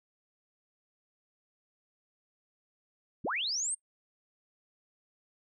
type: linear sweep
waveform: sine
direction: up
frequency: 76 to 8870 Hz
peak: -30 dBFS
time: 3.24-3.75 s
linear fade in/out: 10 ms
effects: noise-tail reverb RT60 0.1 s tail -24 dB re dry